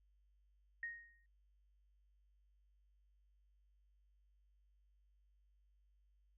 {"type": "tone with exponential decay", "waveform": "sine", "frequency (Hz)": 1864.7, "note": "A#6", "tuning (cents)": 0, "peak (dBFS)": -39, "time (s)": [0.83, 1.26], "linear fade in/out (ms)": 2, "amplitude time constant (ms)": 92, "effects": ["added 50 Hz sine -70 dBFS peak until 6.37 s"]}